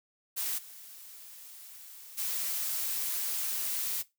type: noise with level steps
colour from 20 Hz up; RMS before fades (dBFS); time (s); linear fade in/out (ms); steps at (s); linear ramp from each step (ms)
blue; -33 / -49 / -33; 0.36-4.03; 20; 0.57 / 2.17; 20
effects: noise-tail reverb RT60 0.2 s tail -18 dB re dry